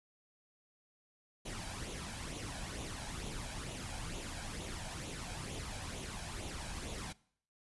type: noise with flanger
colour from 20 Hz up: pink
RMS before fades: -43 dBFS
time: 1.45-7.13 s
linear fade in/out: 10 ms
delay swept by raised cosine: 0.29 to 1.29 ms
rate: 2.2 Hz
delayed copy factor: +0.55
effects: noise-tail reverb RT60 0.6 s tail -22 dB re dry + resampled to 24000 Hz